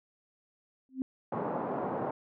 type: tone with exponential growth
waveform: sine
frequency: 261.6 Hz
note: C4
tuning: in tune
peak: -25 dBFS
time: 0.89-1.02 s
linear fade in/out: 1 ms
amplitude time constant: 27 ms
type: band-pass noise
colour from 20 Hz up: white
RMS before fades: -34 dBFS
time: 1.32-2.11 s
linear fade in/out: 5 ms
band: 140 to 910 Hz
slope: 24 dB/octave
effects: none